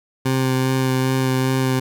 20% pulse tone with vibrato, 130.81 Hz, C3, in tune, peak -12 dBFS, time 0.25-1.8 s, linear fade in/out 10 ms, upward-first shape sine, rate 2.5 Hz, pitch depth 12 cents each way, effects none

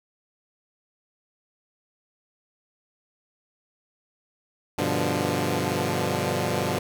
10% pulse chord, G dominant seventh, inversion none, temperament equal, 98 / 123.47 / 146.83 / 174.61 Hz, G2 / B2 / D3 / F3, 0 / 0 / 0 / 0 cents, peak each -21 dBFS, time 4.78-6.79 s, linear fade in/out 5 ms, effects none

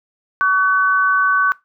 sine tone pair together, 1135.4 / 1509 Hz, C#6 / F#6, +41 / +34 cents, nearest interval perfect fourth, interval 493 cents, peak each -15 dBFS, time 0.41-1.52 s, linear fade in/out 0 ms, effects noise-tail reverb RT60 0.2 s tail -20 dB re dry

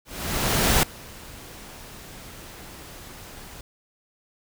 pink noise with ADSR envelope, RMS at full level -18 dBFS, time 0.05-3.61 s, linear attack 780 ms, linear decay 3 ms, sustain -24 dB, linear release 3 ms, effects none

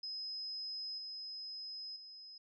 sine tone with level steps, 5080 Hz, D#8, 35 cents sharp, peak -40 / -43 / -50 dBFS, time 0.03-2.38 s, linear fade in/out 5 ms, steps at 0.98 / 1.96 s, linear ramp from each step 2 ms, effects none

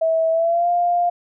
sine tone with pitch glide, 650 to 700.7 Hz, E5 to F5, -24 to +6 cents, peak -15 dBFS, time 0.01-1.1 s, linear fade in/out 10 ms, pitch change +130 cents, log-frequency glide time 0.31-0.69 s, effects none

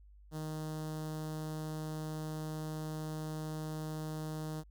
sawtooth tone with notch filter, 155.56 Hz, D#3, in tune, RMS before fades -40 dBFS, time 0.31-4.64 s, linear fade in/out 50 ms, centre 2300 Hz, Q 0.89, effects added 50 Hz sine -55 dBFS peak until 4.7 s

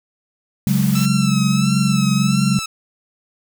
white noise, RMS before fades -30 dBFS, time 0.67-1.06 s, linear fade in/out 5 ms
sine chord, C# suspended fourth, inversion none, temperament equal, 138.59 / 185 / 207.7 Hz, C#3 / F#3 / G#3, 0 / 0 / 0 cents, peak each -18 dBFS, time 0.67-2.59 s, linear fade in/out 0 ms
10% pulse tone with vibrato, 1316 Hz, E6, 3 cents flat, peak -15 dBFS, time 0.95-2.66 s, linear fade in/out 5 ms, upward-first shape sine, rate 1.5 Hz, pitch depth 59 cents each way
effects none

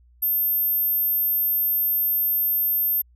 sine tone, 13290 Hz, G#9, in tune, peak -19 dBFS, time 0.22-3.02 s, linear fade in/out 10 ms, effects added 60 Hz sine -52 dBFS peak until 3.15 s

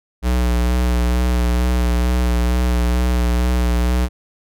square tone with vibrato, 60.8 Hz, B1, 26 cents flat, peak -15 dBFS, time 0.22-4.09 s, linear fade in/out 50 ms, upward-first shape sine, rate 2.2 Hz, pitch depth 29 cents each way, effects none

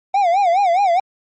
triangle tone with vibrato, 743 Hz, F#5, 7 cents sharp, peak -10 dBFS, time 0.14-1 s, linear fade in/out 5 ms, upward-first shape sine, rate 4.8 Hz, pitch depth 170 cents each way, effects MP3 32 kbps

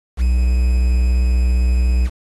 triangle tone with quantisation, 61.74 Hz, B1, in tune, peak -10 dBFS, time 0.17-2.1 s, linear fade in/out 50 ms, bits 6, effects AAC 32 kbps

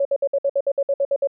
sine tone bursts, 557 Hz, C#5, 8 cents sharp, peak -16 dBFS, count 12, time 0-1.273 s, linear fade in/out 5 ms, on 52 ms, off 59 ms, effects none

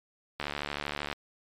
click train, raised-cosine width 0.3 ms, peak -16 dBFS, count 54, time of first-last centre 0.4-1.128 s, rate 72.8 Hz, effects MP3 96 kbps

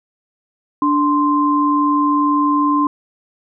sine tone pair together, 293 / 1044 Hz, D4 / C6, -4 / -4 cents, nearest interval octave + minor seventh, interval 2200 cents, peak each -15 dBFS, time 0.82-2.87 s, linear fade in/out 2 ms, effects none

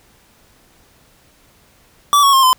square tone with pitch steps, 1154 / 1109.6 / 1066.8 / 1025.7 Hz, D6 / C#6 / C6 / C6, -31 / +1 / +33 / -35 cents, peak -9 dBFS, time 2.13-2.53 s, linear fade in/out 0 ms, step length 100 ms, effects pink hiss -52 dBFS RMS until 2.58 s

